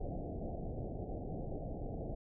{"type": "low-pass noise", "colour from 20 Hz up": "pink", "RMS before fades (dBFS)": -41, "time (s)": [0, 2.15], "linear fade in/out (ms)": 10, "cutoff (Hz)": 760, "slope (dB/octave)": 96, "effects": []}